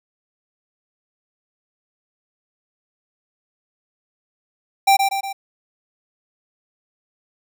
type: tone with echo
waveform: square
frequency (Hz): 785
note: G5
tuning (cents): +2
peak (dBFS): -11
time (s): 4.87-4.97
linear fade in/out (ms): 10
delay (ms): 120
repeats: 3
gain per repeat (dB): -5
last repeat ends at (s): 5.33
effects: none